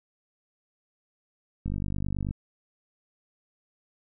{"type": "click train", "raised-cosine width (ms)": 5, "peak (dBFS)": -19, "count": 33, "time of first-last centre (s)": [1.66, 2.309], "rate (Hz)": 49.3, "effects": []}